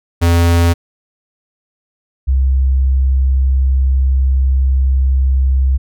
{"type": "tone pair in turn", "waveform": ["square", "sine"], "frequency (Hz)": [85.2, 66.03], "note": ["F2", "C2"], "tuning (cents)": [-42, 16], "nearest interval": "major third", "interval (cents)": 442, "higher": "first", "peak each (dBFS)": -9, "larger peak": "neither", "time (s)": [[0.21, 0.74], [2.27, 5.78]], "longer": "second", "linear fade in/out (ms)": 20, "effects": []}